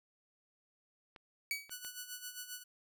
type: clicks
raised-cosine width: 0.3 ms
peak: -36 dBFS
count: 3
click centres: 1.162 / 1.695 / 1.848 s
type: tone with exponential decay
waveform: sawtooth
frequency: 2273 Hz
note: C#7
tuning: 43 cents sharp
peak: -28 dBFS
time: 1.51-1.74 s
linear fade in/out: 1 ms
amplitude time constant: 49 ms
type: tone with tremolo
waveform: 5% pulse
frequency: 1480 Hz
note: F#6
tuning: in tune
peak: -30 dBFS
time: 1.7-2.64 s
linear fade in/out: 20 ms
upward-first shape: sine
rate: 7.5 Hz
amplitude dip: 70%
effects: none